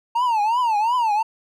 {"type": "tone with vibrato", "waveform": "triangle", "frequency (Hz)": 911, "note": "A#5", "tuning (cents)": -40, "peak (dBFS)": -15, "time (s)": [0.15, 1.23], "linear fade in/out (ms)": 10, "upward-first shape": "triangle", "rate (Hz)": 2.8, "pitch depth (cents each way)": 200, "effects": []}